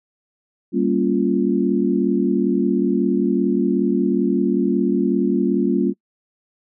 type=chord; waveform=sine; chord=G half-diminished seventh; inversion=none; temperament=equal with one note detuned; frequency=196 / 233.1 / 278.3 / 349.2 Hz; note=G3 / Bb3 / Db4 / F4; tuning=0 / 0 / +7 / 0 cents; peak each=-21 dBFS; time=0.72-5.94 s; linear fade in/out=50 ms; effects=noise-tail reverb RT60 0.1 s tail -26 dB re dry